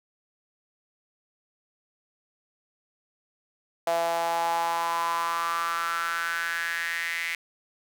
sawtooth tone with high-pass filter sweep, 168.1 Hz, E3, 34 cents sharp, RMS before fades -28 dBFS, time 3.87-7.35 s, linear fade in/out 2 ms, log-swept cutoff 680 to 2100 Hz, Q 6.1, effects none

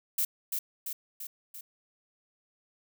violet noise with echo, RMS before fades -28 dBFS, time 0.18-0.25 s, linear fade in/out 5 ms, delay 340 ms, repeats 4, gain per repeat -4 dB, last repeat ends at 1.61 s, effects none

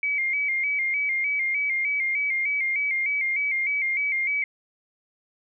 sine tone with vibrato, 2199 Hz, C#7, 14 cents flat, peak -22 dBFS, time 0.03-4.44 s, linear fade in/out 2 ms, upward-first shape square, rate 3.3 Hz, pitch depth 65 cents each way, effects none

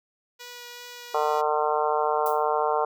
5% pulse tone with vibrato, 485.3 Hz, B4, 30 cents flat, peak -28 dBFS, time 0.39-1.42 s, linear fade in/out 20 ms, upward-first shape triangle, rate 2.6 Hz, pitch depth 10 cents each way
harmonic tone, 151.2 Hz, D#3, 49 cents flat, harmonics 3 / 4 / 5 / 6 / 7 / 8 / 9, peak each -27 / -29 / -27 / -29 / -29 / -35 / -34 dBFS, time 1.14-2.85 s, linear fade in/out 5 ms
violet noise with exponential decay, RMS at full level -33 dBFS, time 2.26-2.46 s, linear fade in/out 1 ms, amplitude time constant 42 ms
effects none

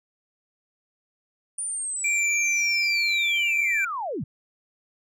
sine linear sweep, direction down, 9397 to 97.6 Hz, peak -27 dBFS, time 1.58-4.24 s, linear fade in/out 5 ms
triangle tone, 2349 Hz, D7, in tune, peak -20 dBFS, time 2.04-3.85 s, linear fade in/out 5 ms
effects none

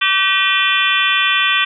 harmonic tone with a mistuned harmonic, 384.3 Hz, G4, 34 cents flat, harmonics 3 / 4 / 5 / 6 / 7 / 8 / 9, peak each -20 / -20 / -20 / -20 / -20 / -20 / -20 dBFS, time 0.01-1.65 s, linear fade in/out 10 ms, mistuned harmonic 6, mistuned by +80 cents, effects none

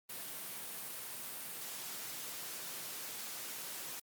white high-pass noise, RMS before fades -44 dBFS, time 0.09-4 s, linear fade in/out 10 ms, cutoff 110 Hz, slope 48 dB/octave, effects Opus 32 kbps

